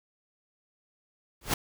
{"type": "noise with exponential growth", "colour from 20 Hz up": "pink", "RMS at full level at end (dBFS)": -20, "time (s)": [1.41, 1.54], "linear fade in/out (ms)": 5, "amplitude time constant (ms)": 27, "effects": []}